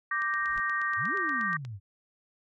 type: chord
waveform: sine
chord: G minor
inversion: second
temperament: equal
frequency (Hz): 1174.7 / 1568 / 1864.7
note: D6 / G6 / Bb6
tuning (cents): 0 / 0 / 0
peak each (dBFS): -31 / -33 / -30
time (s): 0.11-1.57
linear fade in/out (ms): 5
type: click train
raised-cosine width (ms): 0.2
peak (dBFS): -29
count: 13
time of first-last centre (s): 0.22-1.65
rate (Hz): 8.39
type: noise with exponential growth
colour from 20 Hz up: brown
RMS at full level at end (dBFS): -43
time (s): 0.24-0.6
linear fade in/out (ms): 2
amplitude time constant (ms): 78
type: exponential two-way sweep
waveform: sine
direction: up then down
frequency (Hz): 82 to 415.3 to 90.9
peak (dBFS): -36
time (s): 0.96-1.8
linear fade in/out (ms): 50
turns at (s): 1.15
effects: none